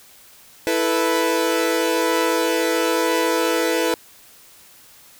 sawtooth chord, E suspended fourth, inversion none, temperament equal, 329.6 / 440 / 493.9 Hz, E4 / A4 / B4, 0 / 0 / 0 cents, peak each -18 / -20 / -17 dBFS, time 0.67-3.94 s, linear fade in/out 0 ms, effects white hiss -48 dBFS RMS until 5.19 s

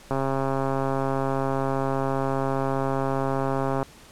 click train, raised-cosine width 1 ms, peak -12 dBFS, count 503, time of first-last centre 0.11-3.829 s, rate 135 Hz, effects pink hiss -49 dBFS RMS until 4.11 s + low-pass 11000 Hz 12 dB/octave

